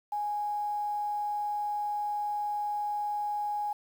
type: tone with quantisation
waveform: sine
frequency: 830.6 Hz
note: G#5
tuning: in tune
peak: -29 dBFS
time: 0.12-3.73 s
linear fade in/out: 5 ms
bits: 9
effects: none